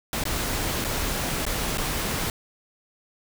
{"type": "noise with dropouts", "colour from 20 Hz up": "pink", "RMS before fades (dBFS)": -27, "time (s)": [0.13, 2.3], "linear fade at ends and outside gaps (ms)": 1, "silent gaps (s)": [[0.238, 0.253], [0.842, 0.847], [1.453, 1.465], [1.774, 1.781]], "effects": []}